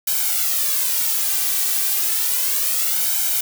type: noise with flanger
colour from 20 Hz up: blue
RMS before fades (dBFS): -20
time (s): 0.07-3.41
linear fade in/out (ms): 5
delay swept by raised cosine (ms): 1.3 to 2.6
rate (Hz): 0.32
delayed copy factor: +0.85
effects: none